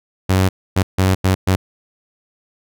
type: tone bursts at uneven times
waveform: sawtooth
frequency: 94.3 Hz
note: F#2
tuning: 33 cents sharp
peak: -8 dBFS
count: 5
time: 0.29-0.49 / 0.76-0.83 / 0.98-1.15 / 1.24-1.35 / 1.47-1.56 s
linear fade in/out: 10 ms
effects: none